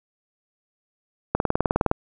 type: click train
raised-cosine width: 1 ms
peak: -5 dBFS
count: 12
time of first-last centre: 1.35-1.914 s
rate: 19.5 Hz
effects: none